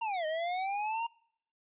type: linear two-way sweep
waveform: square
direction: down then up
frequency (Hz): 939 to 613 to 939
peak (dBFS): -32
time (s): 0.01-1.07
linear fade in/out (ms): 10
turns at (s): 0.26
effects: noise-tail reverb RT60 0.7 s tail -26 dB re dry + resampled to 8000 Hz